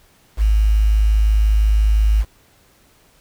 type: tone with quantisation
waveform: sine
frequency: 52.9 Hz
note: G#1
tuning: 33 cents sharp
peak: -11 dBFS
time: 0.37-2.25 s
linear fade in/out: 50 ms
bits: 6
effects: pink hiss -54 dBFS RMS until 3.2 s